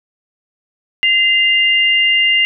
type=tone pair together; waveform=sine; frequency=2065 / 2805 Hz; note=C7 / F7; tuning=-23 / +7 cents; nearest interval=perfect fourth; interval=530 cents; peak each=-13 / -12 dBFS; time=1.03-2.45 s; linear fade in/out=0 ms; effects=none